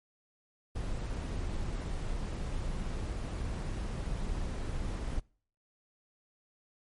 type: noise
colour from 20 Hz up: brown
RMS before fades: -35 dBFS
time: 0.75-5.2 s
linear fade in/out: 10 ms
effects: noise-tail reverb RT60 0.5 s tail -26 dB re dry + MP3 48 kbps